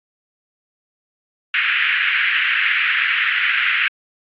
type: band-pass noise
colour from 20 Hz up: pink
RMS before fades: -18 dBFS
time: 1.54-3.88 s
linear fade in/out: 2 ms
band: 1500 to 2900 Hz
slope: 48 dB/octave
effects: AAC 64 kbps